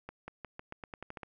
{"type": "accelerating click train", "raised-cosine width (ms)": 0.5, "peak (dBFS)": -27, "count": 11, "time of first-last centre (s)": [0.09, 1.232], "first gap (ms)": 190, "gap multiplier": 0.88, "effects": []}